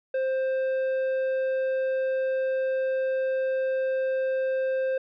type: tone with tanh clipping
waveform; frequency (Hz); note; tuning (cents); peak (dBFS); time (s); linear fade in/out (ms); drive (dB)
sine; 525; C5; +6; -25; 0.14-4.98; 5; 8
effects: none